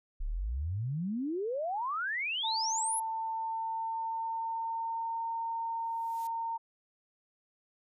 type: exponential sweep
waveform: sine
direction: up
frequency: 30.79 to 11340 Hz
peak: -31 dBFS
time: 0.2-3 s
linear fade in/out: 10 ms
type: tone with pitch glide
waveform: sine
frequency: 890 to 914.5 Hz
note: A5 to A#5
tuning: +20 to -33 cents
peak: -32 dBFS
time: 2.43-6.58 s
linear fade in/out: 20 ms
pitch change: +47 cents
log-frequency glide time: 2.64-5.27 s
type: noise with exponential growth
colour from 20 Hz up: blue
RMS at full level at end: -48 dBFS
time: 5.71-6.27 s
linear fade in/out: 1 ms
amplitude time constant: 120 ms
effects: resampled to 32000 Hz